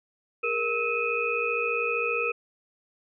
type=tone cluster; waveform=sine; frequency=415.7 / 470.9 / 1295 / 2485 / 2598 Hz; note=G#4 / A#4 / E6 / D#7 / E7; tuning=+2 / +18 / -31 / -3 / -26 cents; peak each=-36 / -29 / -32 / -29 / -32 dBFS; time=0.43-2.32 s; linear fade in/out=10 ms; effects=none